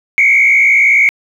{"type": "tone with frequency modulation", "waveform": "sine", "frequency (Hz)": 2217, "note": "C#7", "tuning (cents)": 0, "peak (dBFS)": -5, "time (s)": [0.18, 1.09], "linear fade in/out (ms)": 0, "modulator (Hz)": 59.3, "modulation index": 1.6, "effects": ["tanh soft clip ceiling -1 dBFS", "7-bit"]}